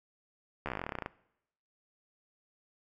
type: slowing click train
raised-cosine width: 0.5 ms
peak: -20 dBFS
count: 18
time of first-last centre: 0.66-1.061 s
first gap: 13 ms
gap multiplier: 1.07
effects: noise-tail reverb RT60 0.8 s tail -21 dB re dry